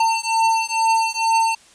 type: beating tone pair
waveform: square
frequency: 899 / 901.2 Hz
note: A5 / A5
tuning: +37 / +41 cents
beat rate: 2.2 Hz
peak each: -20 dBFS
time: 0-1.55 s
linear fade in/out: 5 ms
effects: white hiss -50 dBFS RMS until 1.74 s + resampled to 22050 Hz